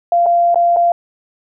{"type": "tone with dropouts", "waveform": "sine", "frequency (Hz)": 691, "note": "F5", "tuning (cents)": -19, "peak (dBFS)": -9, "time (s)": [0.12, 0.92], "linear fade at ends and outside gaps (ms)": 2, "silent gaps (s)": [[0.26, 0.264], [0.545, 0.557], [0.763, 0.768]], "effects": []}